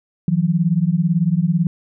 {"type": "beating tone pair", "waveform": "sine", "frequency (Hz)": [161.2, 179.2], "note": ["E3", "F3"], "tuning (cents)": [-38, 45], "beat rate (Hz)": 18, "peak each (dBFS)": -17, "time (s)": [0.28, 1.67], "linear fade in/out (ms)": 2, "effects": []}